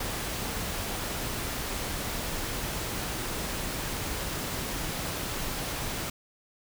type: noise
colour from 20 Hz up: pink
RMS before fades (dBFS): -33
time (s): 0-6.1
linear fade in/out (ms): 5
effects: none